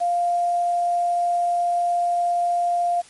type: tone with quantisation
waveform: sine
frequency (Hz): 698.5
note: F5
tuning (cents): 0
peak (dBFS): -18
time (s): 0-3.02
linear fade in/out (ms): 20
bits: 7
effects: white hiss -49 dBFS RMS until 3.09 s + MP3 48 kbps